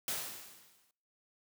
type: noise with exponential decay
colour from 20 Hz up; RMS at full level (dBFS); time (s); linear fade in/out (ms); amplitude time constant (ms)
white; -34; 0.08-0.91; 1; 180
effects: noise-tail reverb RT60 0.7 s tail -24 dB re dry + high-pass 100 Hz 12 dB/octave